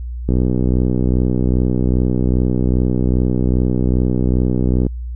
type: click train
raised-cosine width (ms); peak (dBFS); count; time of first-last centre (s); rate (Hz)
3; -4; 287; 0.29-4.866; 62.5
effects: added 60 Hz sine -23 dBFS peak until 5.15 s